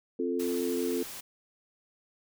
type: chord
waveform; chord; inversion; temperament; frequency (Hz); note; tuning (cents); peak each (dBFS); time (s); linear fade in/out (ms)
sine; F major; second; equal with one note detuned; 263 / 349.2 / 440; C4 / F4 / A4; +9 / 0 / 0; -32; 0.19-1.03; 5
type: noise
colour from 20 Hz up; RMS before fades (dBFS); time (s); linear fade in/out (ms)
white; -42; 0.39-1.21; 10
effects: none